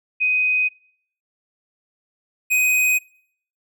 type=tone pair in turn; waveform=sine / square; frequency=2505 / 2505 Hz; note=D#7 / D#7; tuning=+11 / +11 cents; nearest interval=unison; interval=0 cents; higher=neither; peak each=-16 dBFS; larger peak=neither; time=0.2-0.69 / 2.5-2.99 s; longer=neither; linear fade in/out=20 ms; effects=noise-tail reverb RT60 0.6 s tail -24 dB re dry